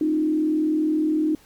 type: tone with frequency modulation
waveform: sine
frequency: 309.3 Hz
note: D#4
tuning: 10 cents flat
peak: -18 dBFS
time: 0.01-1.35 s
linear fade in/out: 2 ms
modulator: 40.1 Hz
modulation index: 0.61
effects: pink hiss -54 dBFS RMS until 1.45 s + MP3 96 kbps